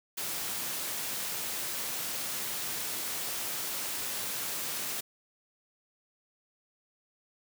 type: noise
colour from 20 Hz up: white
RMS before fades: -35 dBFS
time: 0.17-5.01 s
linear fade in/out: 10 ms
effects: high-pass 100 Hz 12 dB/octave